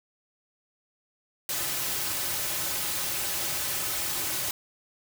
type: noise with comb filter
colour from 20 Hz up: white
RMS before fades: -30 dBFS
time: 1.49-4.51 s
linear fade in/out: 2 ms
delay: 4.3 ms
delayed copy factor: -0.5
effects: none